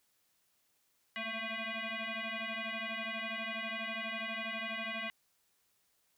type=tone with frequency modulation; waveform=sine; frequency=217.4 Hz; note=A3; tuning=21 cents flat; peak=-36 dBFS; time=1.16-5.1 s; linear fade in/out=0 ms; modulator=447 Hz; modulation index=6.3; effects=white hiss -75 dBFS RMS until 6.17 s